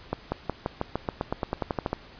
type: accelerating click train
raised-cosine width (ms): 1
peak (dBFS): -12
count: 16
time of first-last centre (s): 0.13-1.93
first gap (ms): 190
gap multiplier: 0.93
effects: pink hiss -49 dBFS RMS until 2.19 s + resampled to 11025 Hz